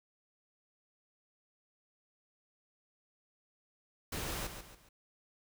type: noise with echo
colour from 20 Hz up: pink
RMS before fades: -39 dBFS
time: 4.12-4.47 s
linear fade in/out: 5 ms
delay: 140 ms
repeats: 3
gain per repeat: -8 dB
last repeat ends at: 4.89 s
effects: none